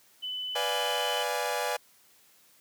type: tone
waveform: sine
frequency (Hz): 3006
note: F#7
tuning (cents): +27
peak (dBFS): -32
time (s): 0.22-1.24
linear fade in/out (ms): 20
type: chord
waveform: sawtooth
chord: B diminished seventh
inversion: none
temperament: equal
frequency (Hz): 493.9 / 587.3 / 698.5 / 830.6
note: B4 / D5 / F5 / Ab5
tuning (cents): 0 / 0 / 0 / 0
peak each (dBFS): -30 / -30 / -33 / -29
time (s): 0.55-1.77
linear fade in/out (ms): 10
effects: white hiss -61 dBFS RMS until 2.6 s + high-pass 100 Hz 12 dB/octave